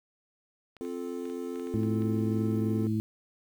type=clicks; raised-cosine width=0.3 ms; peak=-34 dBFS; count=9; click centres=0.767 / 0.85 / 1.255 / 1.299 / 1.558 / 1.597 / 1.671 / 1.833 / 2.021 s
type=chord; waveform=triangle; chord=F major; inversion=second; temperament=equal with one note detuned; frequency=261.6 / 349.2 / 436.7 Hz; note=C4 / F4 / A4; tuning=0 / 0 / -13 cents; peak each=-35 / -36 / -36 dBFS; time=0.81-2.87 s; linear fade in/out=0 ms
type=harmonic tone; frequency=108.8 Hz; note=A2; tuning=19 cents flat; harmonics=1 / 2 / 3; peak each=-30 / -29 / -33 dBFS; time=1.74-3 s; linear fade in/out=0 ms
effects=9-bit